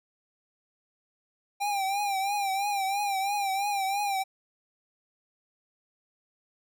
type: tone with vibrato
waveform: square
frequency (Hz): 795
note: G5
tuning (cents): +24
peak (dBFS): -27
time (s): 1.6-4.24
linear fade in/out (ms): 20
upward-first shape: triangle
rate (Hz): 3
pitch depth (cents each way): 81
effects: none